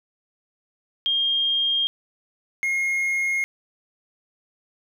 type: tone pair in turn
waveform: sine / triangle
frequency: 3219 / 2148 Hz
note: G7 / C7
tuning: +45 / +45 cents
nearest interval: perfect fifth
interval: 700 cents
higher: first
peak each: -19 dBFS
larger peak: neither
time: 1.06-1.87 / 2.63-3.44 s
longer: neither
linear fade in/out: 0 ms
effects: none